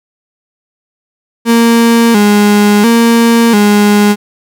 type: tone with vibrato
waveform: 35% pulse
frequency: 218.9 Hz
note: A3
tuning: 9 cents flat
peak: -3 dBFS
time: 1.45-4.16 s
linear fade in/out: 50 ms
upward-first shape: square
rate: 0.72 Hz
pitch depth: 100 cents each way
effects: none